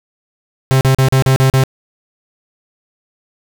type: tone bursts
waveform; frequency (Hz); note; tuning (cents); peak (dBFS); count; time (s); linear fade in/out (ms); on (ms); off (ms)
45% pulse; 132.6; C3; +23; -8; 7; 0.71-1.637; 0; 99; 39
effects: none